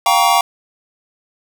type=chord; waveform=square; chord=G half-diminished seventh; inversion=third; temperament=just; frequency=705.6 / 784 / 940.8 / 1128.9 Hz; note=F5 / G5 / Bb5 / Db6; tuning=+18 / 0 / +16 / +31 cents; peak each=-17 dBFS; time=0.06-0.41 s; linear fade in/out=2 ms; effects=none